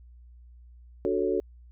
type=chord; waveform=sine; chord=D major seventh; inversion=none; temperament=equal; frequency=293.7 / 370 / 440 / 554.4 Hz; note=D4 / F#4 / A4 / C#5; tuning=0 / 0 / 0 / 0 cents; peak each=-32 / -27 / -28 / -33 dBFS; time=1.05-1.4 s; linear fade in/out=0 ms; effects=added 60 Hz sine -48 dBFS peak until 1.71 s